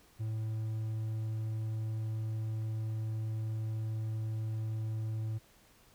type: tone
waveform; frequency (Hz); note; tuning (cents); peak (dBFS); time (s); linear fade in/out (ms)
triangle; 110; A2; 0; -31; 0.19-5.39; 20
effects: pink hiss -63 dBFS RMS until 5.94 s